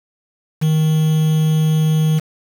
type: tone with quantisation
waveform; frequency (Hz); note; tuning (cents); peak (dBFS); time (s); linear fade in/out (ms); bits
triangle; 156.4; D#3; +9; -10; 0.61-2.2; 20; 5
effects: none